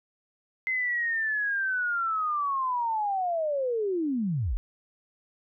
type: linear sweep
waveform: sine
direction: down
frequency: 2070 to 34.54 Hz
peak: -25 dBFS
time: 0.67-4.57 s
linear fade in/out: 0 ms
effects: none